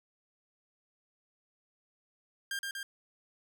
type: tone with echo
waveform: sawtooth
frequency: 1600 Hz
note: G6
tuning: 35 cents sharp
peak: -30 dBFS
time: 2.51-2.59 s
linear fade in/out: 2 ms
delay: 120 ms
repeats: 2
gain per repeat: -2 dB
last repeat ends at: 2.83 s
effects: none